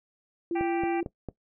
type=tone; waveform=sine; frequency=340 Hz; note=F4; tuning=46 cents flat; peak=-26 dBFS; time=0.51-1.03 s; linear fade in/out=2 ms
type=harmonic tone; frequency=392 Hz; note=G4; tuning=in tune; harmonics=2 / 3 / 4 / 5 / 6 / 7; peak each=-30 / -46 / -44 / -43 / -41 / -46 dBFS; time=0.55-1.01 s; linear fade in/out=10 ms
type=click train; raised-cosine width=2 ms; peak=-21 dBFS; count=4; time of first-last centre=0.61-1.287 s; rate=4.43 Hz
effects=noise-tail reverb RT60 0.1 s tail -19 dB re dry